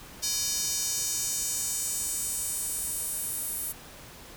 square tone with high-pass filter sweep, 336.5 Hz, E4, 36 cents sharp, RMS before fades -31 dBFS, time 0.22-3.73 s, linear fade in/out 20 ms, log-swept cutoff 5400 to 11000 Hz, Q 2.3, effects pink hiss -47 dBFS RMS until 4.36 s

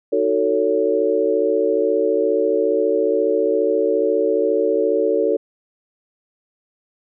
sine chord, D# half-diminished seventh, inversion none, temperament just, 311.1 / 373.4 / 448 / 560 Hz, D#4 / F#4 / A4 / C#5, 0 / +16 / +31 / +18 cents, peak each -24 / -22 / -18 / -21 dBFS, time 0.12-5.37 s, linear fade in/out 10 ms, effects none

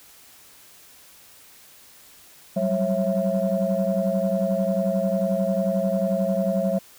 sine tone cluster, 186.2 / 197.4 / 545 / 663 Hz, F#3 / G3 / C#5 / E5, +11 / +12 / -29 / +10 cents, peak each -25 dBFS, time 2.56-6.79 s, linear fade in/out 10 ms, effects tanh soft clip ceiling -12 dBFS + white hiss -50 dBFS RMS until 6.98 s

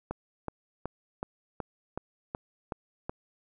click train, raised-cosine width 1 ms, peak -19 dBFS, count 9, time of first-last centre 0.11-3.095 s, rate 2.68 Hz, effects none

